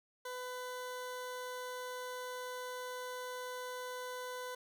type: tone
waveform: 20% pulse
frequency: 501 Hz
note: B4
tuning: 25 cents sharp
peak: -36 dBFS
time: 0.25-4.55 s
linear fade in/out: 5 ms
effects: none